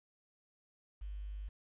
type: tone with quantisation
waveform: sine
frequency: 50.3 Hz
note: G1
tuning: 45 cents sharp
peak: -40 dBFS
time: 1.01-1.49 s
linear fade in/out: 10 ms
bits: 11
effects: resampled to 8000 Hz